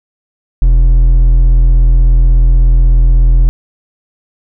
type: tone with hard clipping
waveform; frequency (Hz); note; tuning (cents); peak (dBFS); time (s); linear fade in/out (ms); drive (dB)
triangle; 41.78; E1; +24; -5; 0.62-3.49; 0; 8
effects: none